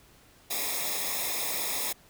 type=noise with comb filter; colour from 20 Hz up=white; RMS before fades=-31 dBFS; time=0.5-1.93 s; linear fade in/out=10 ms; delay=0.67 ms; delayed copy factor=-0.8; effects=pink hiss -58 dBFS RMS until 2.09 s